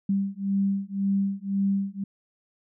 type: beating tone pair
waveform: sine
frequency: 196 / 197.9 Hz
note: G3 / G3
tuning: 0 / +17 cents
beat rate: 1.9 Hz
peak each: -26 dBFS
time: 0.09-2.04 s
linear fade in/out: 5 ms
effects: none